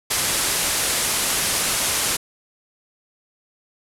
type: low-pass noise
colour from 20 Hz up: white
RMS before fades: -22 dBFS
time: 0.1-2.17 s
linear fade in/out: 10 ms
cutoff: 12000 Hz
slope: 48 dB/octave
effects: none